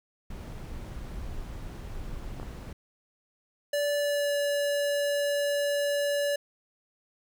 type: noise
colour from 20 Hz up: brown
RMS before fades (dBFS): -38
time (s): 0.3-2.73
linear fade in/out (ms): 5
type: clicks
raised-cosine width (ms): 1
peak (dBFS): -27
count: 2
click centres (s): 2.399 / 2.43
type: tone with pitch glide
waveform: square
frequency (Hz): 580 to 574.3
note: D5 to D5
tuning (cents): -22 to -39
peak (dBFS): -26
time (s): 3.73-6.36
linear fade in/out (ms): 5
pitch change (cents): -17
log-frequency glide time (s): 3.98-4.35
effects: none